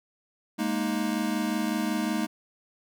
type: chord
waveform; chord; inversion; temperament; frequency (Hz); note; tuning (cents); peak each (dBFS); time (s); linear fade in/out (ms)
square; Ab suspended second; none; equal; 207.7 / 233.1 / 311.1; Ab3 / Bb3 / Eb4; 0 / 0 / 0; -31; 0.58-2.27; 20
effects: none